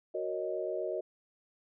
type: chord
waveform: sine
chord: D# minor seventh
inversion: first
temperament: equal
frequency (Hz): 370 / 466.2 / 554.4 / 622.3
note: F#4 / A#4 / C#5 / D#5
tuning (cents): 0 / 0 / 0 / 0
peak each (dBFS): -37 / -39 / -40 / -36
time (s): 0.14-1.01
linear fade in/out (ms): 10
effects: none